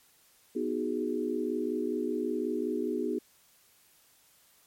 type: chord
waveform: sine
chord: G# minor seventh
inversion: first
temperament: equal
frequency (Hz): 246.9 / 311.1 / 370 / 415.3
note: B3 / D#4 / F#4 / G#4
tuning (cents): 0 / 0 / 0 / 0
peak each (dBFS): -34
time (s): 0.55-3.19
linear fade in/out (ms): 10
effects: white hiss -63 dBFS RMS until 4.66 s + MP3 64 kbps